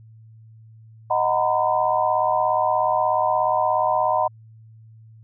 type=chord; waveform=sine; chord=B major seventh; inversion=first; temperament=equal with one note detuned; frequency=622.3 / 740 / 932.3 / 1009.1 Hz; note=D#5 / F#5 / A#5 / B5; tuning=0 / 0 / 0 / +37 cents; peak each=-23 dBFS; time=1.1-4.28 s; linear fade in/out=10 ms; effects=added 111 Hz sine -44 dBFS peak until 5.23 s